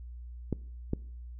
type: clicks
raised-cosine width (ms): 3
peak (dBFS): -16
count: 2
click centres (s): 0.527 / 0.934
effects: noise-tail reverb RT60 0.6 s tail -23 dB re dry + added 60 Hz sine -41 dBFS peak until 1.39 s